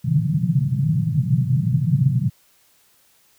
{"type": "band-pass noise", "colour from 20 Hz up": "pink", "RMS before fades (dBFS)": -19, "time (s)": [0.04, 2.3], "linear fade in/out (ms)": 10, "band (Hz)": [120, 170], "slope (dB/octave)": 48, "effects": ["white hiss -58 dBFS RMS until 3.38 s"]}